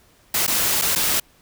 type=noise with dropouts; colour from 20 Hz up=white; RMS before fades=-20 dBFS; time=0.34-1.2 s; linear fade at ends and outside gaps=5 ms; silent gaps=0.467-0.477 / 0.815-0.819 / 0.952-0.958 s; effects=pink hiss -56 dBFS RMS until 1.41 s